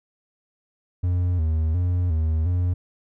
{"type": "tone with vibrato", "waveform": "triangle", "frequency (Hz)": 84.1, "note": "E2", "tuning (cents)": 35, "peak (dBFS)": -17, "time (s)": [1.03, 2.74], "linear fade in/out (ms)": 10, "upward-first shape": "square", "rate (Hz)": 1.4, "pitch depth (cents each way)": 100, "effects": []}